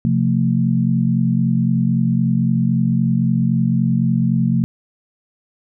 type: chord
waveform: sine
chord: F major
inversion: second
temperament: equal with one note detuned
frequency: 130.81 / 174.61 / 224.5 Hz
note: C3 / F3 / A3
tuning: 0 / 0 / +35 cents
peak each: -18 dBFS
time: 0.05-4.64 s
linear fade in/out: 0 ms
effects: none